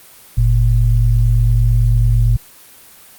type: tone pair together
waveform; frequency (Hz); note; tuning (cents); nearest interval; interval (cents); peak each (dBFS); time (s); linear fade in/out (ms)
sine; 46.44 / 115.4; F#1 / A#2; +7 / -17; octave + major third; 1576; -12; 0.37-2.37; 10
effects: white hiss -42 dBFS RMS until 3.18 s + Opus 24 kbps